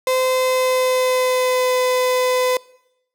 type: tone with pitch glide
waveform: 35% pulse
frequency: 515 to 505.3 Hz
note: C5 to B4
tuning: -28 to +40 cents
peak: -14 dBFS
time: 0.07-2.57 s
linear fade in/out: 2 ms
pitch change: -32 cents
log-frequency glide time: 0.27-1.76 s
effects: noise-tail reverb RT60 0.8 s tail -22 dB re dry